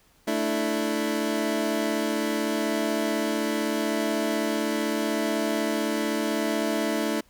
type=chord; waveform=25% pulse; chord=A suspended fourth; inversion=none; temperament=equal; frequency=220 / 293.7 / 329.6 Hz; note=A3 / D4 / E4; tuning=0 / 0 / 0 cents; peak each=-25 dBFS; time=0.27-7.21 s; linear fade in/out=10 ms; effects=pink hiss -61 dBFS RMS until 7.29 s